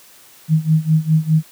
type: tone with tremolo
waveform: sine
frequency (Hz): 157.6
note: D#3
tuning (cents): +23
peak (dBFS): -8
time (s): 0.48-1.43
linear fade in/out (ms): 50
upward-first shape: sine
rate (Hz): 4.9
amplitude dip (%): 90
effects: white hiss -46 dBFS RMS until 1.51 s + high-pass 100 Hz 12 dB/octave